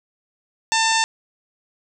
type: harmonic tone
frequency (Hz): 895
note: A5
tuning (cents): +29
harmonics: 1 / 2 / 3 / 4 / 5 / 6 / 7 / 8 / 9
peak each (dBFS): -20 / -23 / -25 / -26 / -27 / -28 / -28 / -29 / -30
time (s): 0.72-1.04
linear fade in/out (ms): 0
effects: none